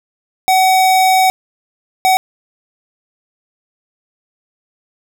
square tone bursts at uneven times, 753 Hz, F#5, 30 cents sharp, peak -9 dBFS, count 2, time 0.48-1.3 / 2.05-2.17 s, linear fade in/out 0 ms, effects none

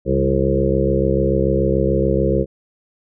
harmonic tone with a mistuned harmonic, 66.9 Hz, C2, 39 cents sharp, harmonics 1 / 2 / 3 / 5 / 6 / 7 / 8, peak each -22 / -22 / -22 / -22 / -22 / -22 / -22 dBFS, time 0.05-2.46 s, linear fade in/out 50 ms, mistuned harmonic 2, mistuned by +37 cents, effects none

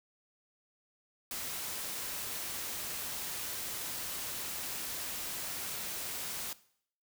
white noise, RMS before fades -39 dBFS, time 1.31-6.53 s, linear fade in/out 2 ms, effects noise-tail reverb RT60 0.6 s tail -18 dB re dry

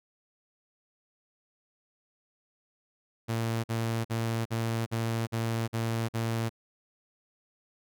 sawtooth tone bursts, 114.2 Hz, A#2, 35 cents flat, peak -24 dBFS, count 8, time 3.28-6.496 s, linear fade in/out 20 ms, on 360 ms, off 48 ms, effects none

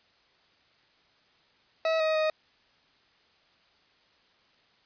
40% pulse tone with pitch steps, 645 / 630 / 624 Hz, E5 / D#5 / D#5, -38 / +21 / +5 cents, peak -23 dBFS, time 1.85-2.3 s, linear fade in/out 2 ms, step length 150 ms, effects white hiss -64 dBFS RMS until 4.85 s + resampled to 11025 Hz

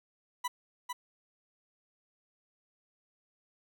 40% pulse tone with echo, 987.8 Hz, B5, in tune, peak -30 dBFS, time 0.44-0.48 s, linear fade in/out 10 ms, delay 450 ms, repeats 1, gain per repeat -4 dB, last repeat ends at 0.93 s, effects none

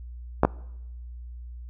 clicks, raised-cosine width 1 ms, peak -3 dBFS, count 2, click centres 0.434 / 0.45 s, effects noise-tail reverb RT60 0.9 s tail -24 dB re dry + added 60 Hz sine -37 dBFS peak until 1.69 s

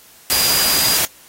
sine tone in noise, 4866 Hz, D#8, 39 cents flat, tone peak -18 dBFS, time 0.32-0.97 s, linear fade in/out 0 ms, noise white, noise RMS -17 dBFS, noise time 0.3-1.05 s, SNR -4 dB, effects white hiss -46 dBFS RMS until 1.28 s + AAC 48 kbps

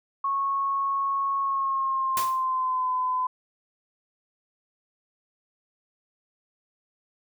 sine tone with pitch glide, 1100 to 1014.5 Hz, C#6 to B5, -14 to +46 cents, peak -23 dBFS, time 0.24-3.27 s, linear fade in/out 5 ms, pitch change -140 cents, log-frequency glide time 1.4-2.91 s
white noise with exponential decay, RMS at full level -27 dBFS, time 2.17-2.45 s, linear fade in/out 1 ms, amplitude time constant 59 ms
effects none

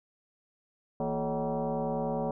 sine tone with frequency modulation, 162.9 Hz, E3, 20 cents flat, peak -28 dBFS, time 1-2.31 s, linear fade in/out 2 ms, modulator 198 Hz, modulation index 3.5, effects none

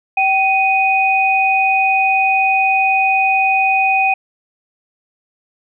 sine tone pair together, 770.5 / 2489 Hz, G5 / D#7, -30 / 0 cents, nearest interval octave + minor sixth, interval 2030 cents, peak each -14 dBFS, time 0.17-4.14 s, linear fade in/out 5 ms, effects none

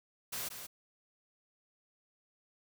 white noise with echo, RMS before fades -39 dBFS, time 0.32-0.49 s, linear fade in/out 10 ms, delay 180 ms, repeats 1, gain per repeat -7 dB, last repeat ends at 0.67 s, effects none

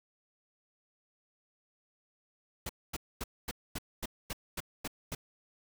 pink noise bursts, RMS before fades -37 dBFS, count 10, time 2.66-5.15 s, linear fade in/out 5 ms, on 33 ms, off 240 ms, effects none

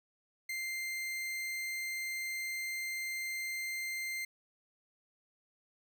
40% pulse tone, 2093 Hz, C7, in tune, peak -35 dBFS, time 0.49-4.25 s, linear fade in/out 5 ms, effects none

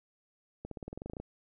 accelerating click train, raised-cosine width 2 ms, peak -27 dBFS, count 13, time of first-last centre 0.65-1.2 s, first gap 63 ms, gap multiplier 0.94, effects none

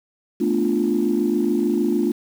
sine chord, B half-diminished seventh, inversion third, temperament equal with one note detuned, 220 / 246.9 / 294.7 / 349.2 Hz, A3 / B3 / D4 / F4, 0 / 0 / +6 / 0 cents, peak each -22 / -24 / -22 / -21 dBFS, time 0.4-2.12 s, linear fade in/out 10 ms, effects tanh soft clip ceiling -9 dBFS + 7-bit

